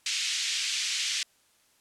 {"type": "band-pass noise", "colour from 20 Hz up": "pink", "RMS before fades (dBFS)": -30, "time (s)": [0.06, 1.23], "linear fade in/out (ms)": 2, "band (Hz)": [2400, 7300], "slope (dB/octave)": 24, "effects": ["white hiss -65 dBFS RMS until 1.8 s", "low-pass 11000 Hz 12 dB/octave"]}